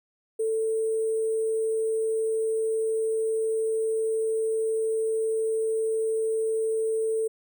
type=tone with sample-and-hold; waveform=sine; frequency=443.6 Hz; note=A4; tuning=14 cents sharp; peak=-23 dBFS; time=0.39-7.28 s; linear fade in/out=10 ms; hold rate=8820 Hz; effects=none